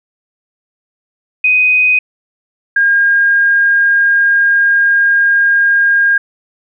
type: tone pair in turn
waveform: sine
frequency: 2501 / 1617.1 Hz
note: D#7 / G#6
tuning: +8 / -47 cents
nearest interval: minor sixth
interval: 755 cents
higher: first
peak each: -7 dBFS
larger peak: neither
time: 1.44-1.99 / 2.76-6.18 s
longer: second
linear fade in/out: 5 ms
effects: none